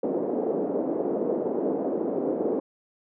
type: band-pass noise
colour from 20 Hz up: white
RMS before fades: -27 dBFS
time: 0.03-2.6 s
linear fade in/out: 5 ms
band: 250 to 500 Hz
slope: 24 dB/octave
effects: none